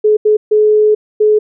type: tone bursts at uneven times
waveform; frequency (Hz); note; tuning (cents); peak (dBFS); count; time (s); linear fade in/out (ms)
sine; 425.8; G#4; +43; -6; 4; 0.04-0.17 / 0.25-0.37 / 0.51-0.95 / 1.2-1.39; 10
effects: none